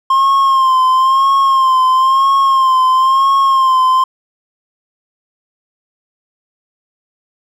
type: tone with vibrato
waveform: triangle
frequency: 1061 Hz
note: C6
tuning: 24 cents sharp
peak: -6 dBFS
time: 0.1-4.04 s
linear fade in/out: 5 ms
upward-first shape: sine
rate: 1 Hz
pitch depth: 49 cents each way
effects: none